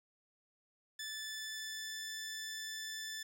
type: tone with pitch glide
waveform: 15% pulse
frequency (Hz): 1746 to 1756.1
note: A6 to A6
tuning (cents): -14 to -4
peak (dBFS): -35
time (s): 0.99-3.23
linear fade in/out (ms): 5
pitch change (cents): +10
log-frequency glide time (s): 1.12-2.09
effects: none